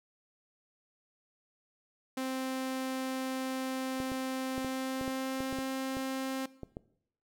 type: tone with pitch glide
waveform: sawtooth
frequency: 261.6 to 264.9 Hz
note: C4 to C4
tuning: 0 to +22 cents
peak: -29 dBFS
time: 2.17-6.46 s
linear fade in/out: 5 ms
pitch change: +22 cents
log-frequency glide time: 4.53-5.63 s
type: clicks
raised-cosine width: 2 ms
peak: -26 dBFS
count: 12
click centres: 4.002 / 4.118 / 4.58 / 4.647 / 5.012 / 5.079 / 5.405 / 5.527 / 5.587 / 5.969 / 6.633 / 6.769 s
effects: noise-tail reverb RT60 0.7 s tail -19 dB re dry